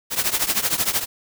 white noise with tremolo, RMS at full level -18 dBFS, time 0.1-1.06 s, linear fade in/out 50 ms, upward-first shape triangle, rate 13 Hz, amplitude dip 90%, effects none

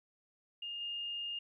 sine tone with level steps, 2828 Hz, F7, 21 cents sharp, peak -39 / -37 dBFS, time 0.62-1.39 s, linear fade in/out 5 ms, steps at 0.8 s, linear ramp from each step 20 ms, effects 13-bit

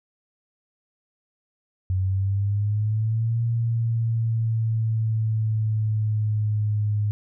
sine exponential two-way sweep, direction up then down, 92.5 to 116.54 to 104.3 Hz, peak -20 dBFS, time 1.9-7.11 s, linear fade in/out 0 ms, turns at 3.42 s, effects none

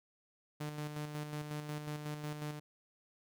sawtooth tone with tremolo, 149.7 Hz, D3, 33 cents sharp, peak -34 dBFS, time 0.6-2.6 s, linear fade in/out 10 ms, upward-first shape square, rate 5.5 Hz, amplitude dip 45%, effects none

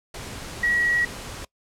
sine tone in noise, 1917 Hz, A#6, 48 cents sharp, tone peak -19 dBFS, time 0.63-1.05 s, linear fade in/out 5 ms, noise pink, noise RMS -36 dBFS, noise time 0.14-1.45 s, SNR +14 dB, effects noise-tail reverb RT60 0.1 s tail -22 dB re dry + low-pass 10000 Hz 12 dB/octave

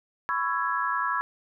sine chord, C# minor seventh, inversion third, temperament just, 997.9 / 1108.7 / 1330.5 / 1663.1 Hz, B5 / C#6 / E6 / G#6, +18 / 0 / +16 / +2 cents, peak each -30 dBFS, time 0.29-1.21 s, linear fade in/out 0 ms, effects none

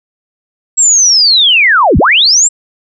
sine linear two-way sweep, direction down then up, 7720 to 36.71 to 7720 Hz, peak -4 dBFS, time 0.77-2.49 s, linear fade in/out 20 ms, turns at 1.98 s, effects none

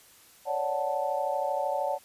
sine chord, D major seventh, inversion third, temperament equal, 554.4 / 587.3 / 740 / 880 Hz, C#5 / D5 / F#5 / A5, 0 / 0 / 0 / 0 cents, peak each -32 dBFS, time 0.45-1.99 s, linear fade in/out 50 ms, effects white hiss -56 dBFS RMS until 2.04 s + resampled to 32000 Hz

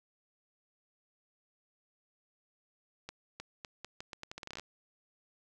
accelerating click train, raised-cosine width 0.2 ms, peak -25 dBFS, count 17, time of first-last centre 3.09-4.596 s, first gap 310 ms, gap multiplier 0.8, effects none

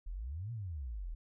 sine exponential two-way sweep, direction up then down, 36.71 to 121.7 to 36.71 Hz, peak -38 dBFS, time 0.06-1.15 s, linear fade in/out 10 ms, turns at 0.52 s, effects none

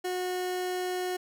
30% pulse tone, 364.3 Hz, F#4, 27 cents flat, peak -27 dBFS, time 0.04-1.17 s, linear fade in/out 10 ms, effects none

